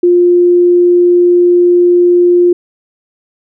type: tone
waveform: sine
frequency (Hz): 352.4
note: F4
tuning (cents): +16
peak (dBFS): -4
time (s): 0.03-2.53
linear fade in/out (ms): 5
effects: none